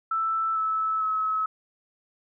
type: tone with pitch steps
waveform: sine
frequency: 1323 / 1305.5 / 1288.3 Hz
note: E6 / E6 / E6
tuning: +6 / -17 / -40 cents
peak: -23 dBFS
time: 0.11-1.46 s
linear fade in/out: 5 ms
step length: 450 ms
effects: none